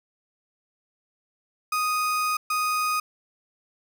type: tone bursts at uneven times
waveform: 35% pulse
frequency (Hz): 1244.5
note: D#6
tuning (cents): 0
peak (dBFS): -21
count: 2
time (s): 1.72-2.37 / 2.5-3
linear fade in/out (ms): 5
effects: none